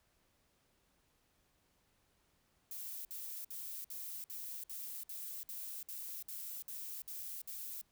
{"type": "noise bursts", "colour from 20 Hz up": "violet", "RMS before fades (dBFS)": -45, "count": 13, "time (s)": [2.71, 7.814], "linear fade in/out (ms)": 2, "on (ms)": 340, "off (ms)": 57, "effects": ["pink hiss -75 dBFS RMS until 7.91 s"]}